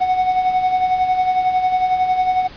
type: tone with tremolo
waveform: triangle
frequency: 740 Hz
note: F#5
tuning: in tune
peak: -10 dBFS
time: 0-2.48 s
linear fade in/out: 20 ms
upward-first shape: sine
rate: 11 Hz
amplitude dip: 55%
effects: pink hiss -39 dBFS RMS until 2.56 s + resampled to 11025 Hz